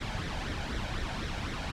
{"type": "noise with flanger", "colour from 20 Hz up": "pink", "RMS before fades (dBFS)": -34, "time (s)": [0, 1.72], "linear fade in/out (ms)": 20, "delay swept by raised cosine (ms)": [0.51, 1.33], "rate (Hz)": 4, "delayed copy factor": 0.55, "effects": ["low-pass 4000 Hz 12 dB/octave"]}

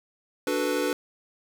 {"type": "chord", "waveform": "square", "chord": "B minor seventh", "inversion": "first", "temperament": "equal", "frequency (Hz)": [293.7, 370, 440, 493.9], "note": ["D4", "F#4", "A4", "B4"], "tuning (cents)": [0, 0, 0, 0], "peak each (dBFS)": [-30, -32, -32, -29], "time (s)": [0.47, 0.93], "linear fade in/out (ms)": 2, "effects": []}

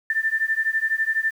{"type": "beating tone pair", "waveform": "sine", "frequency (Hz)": [1774, 1786], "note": ["A6", "A6"], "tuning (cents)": [14, 25], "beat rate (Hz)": 12, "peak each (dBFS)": -23, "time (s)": [0.1, 1.31], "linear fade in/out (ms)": 2, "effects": ["8-bit"]}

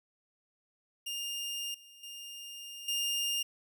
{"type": "tone with level steps", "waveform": "sawtooth", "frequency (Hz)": 2815, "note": "F7", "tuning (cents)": 13, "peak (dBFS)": [-32, -50, -40, -27], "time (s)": [1.06, 3.43], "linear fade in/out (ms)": 10, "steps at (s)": [1.74, 2.03, 2.88], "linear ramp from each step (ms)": 5, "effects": []}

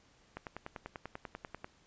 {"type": "click train", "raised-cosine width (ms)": 0.5, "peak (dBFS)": -26, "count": 14, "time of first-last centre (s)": [0.37, 1.645], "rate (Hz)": 10.2, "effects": ["pink hiss -66 dBFS RMS until 1.86 s", "resampled to 16000 Hz"]}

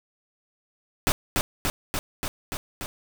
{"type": "noise with echo", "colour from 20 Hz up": "pink", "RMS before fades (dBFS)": -21, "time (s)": [1.07, 1.12], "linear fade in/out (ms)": 0, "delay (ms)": 290, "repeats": 6, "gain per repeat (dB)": -2, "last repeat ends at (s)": 2.86, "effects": []}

